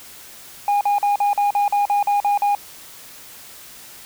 sine tone bursts, 816 Hz, G#5, 31 cents flat, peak -12 dBFS, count 11, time 0.68-2.55 s, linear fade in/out 2 ms, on 130 ms, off 44 ms, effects tanh soft clip ceiling -14 dBFS + white hiss -41 dBFS RMS until 4.05 s

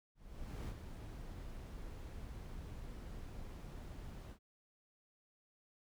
brown noise with ADSR envelope, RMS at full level -42 dBFS, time 0.15-4.39 s, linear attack 530 ms, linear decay 58 ms, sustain -6 dB, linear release 88 ms, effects none

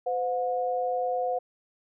sine tone pair together, 510 / 721.2 Hz, C5 / F#5, -44 / -45 cents, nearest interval tritone, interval 599 cents, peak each -28 dBFS, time 0.06-1.39 s, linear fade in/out 10 ms, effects none

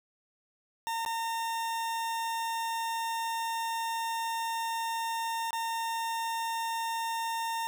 40% pulse tone with dropouts, 913 Hz, A#5, 36 cents flat, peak -30 dBFS, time 0.87-7.67 s, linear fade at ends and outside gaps 0 ms, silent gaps 1.05-1.061 / 5.507-5.53 s, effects none

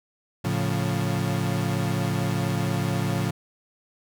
35% pulse chord, A augmented, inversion none, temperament equal, 110 / 138.59 / 174.61 Hz, A2 / C#3 / E#3, 0 / 0 / 0 cents, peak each -26 dBFS, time 0.44-3.31 s, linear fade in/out 10 ms, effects none

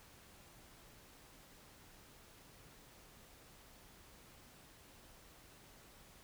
silence, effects pink hiss -61 dBFS RMS until 6.23 s

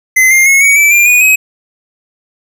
square tone with pitch steps, 2049 / 2113 / 2178 / 2246 / 2316 / 2388 / 2462 / 2539 Hz, C7 / C7 / C#7 / C#7 / D7 / D7 / D#7 / D#7, -37 / +16 / -31 / +22 / -25 / +28 / -19 / +34 cents, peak -5 dBFS, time 0.16-1.36 s, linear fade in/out 10 ms, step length 150 ms, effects none

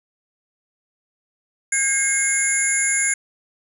sine tone cluster, 1614 / 2145 / 6720 / 7150 / 10050 Hz, G#6 / C7 / G#8 / A8 / D#9, -50 / +42 / +19 / +27 / +16 cents, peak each -24 / -22 / -25 / -22 / -23 dBFS, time 1.72-3.14 s, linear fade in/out 5 ms, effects tanh soft clip ceiling -9 dBFS

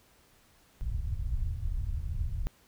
pink low-pass noise, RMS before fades -32 dBFS, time 0.81-2.47 s, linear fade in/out 0 ms, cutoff 100 Hz, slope 24 dB/octave, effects pink hiss -63 dBFS RMS until 2.67 s

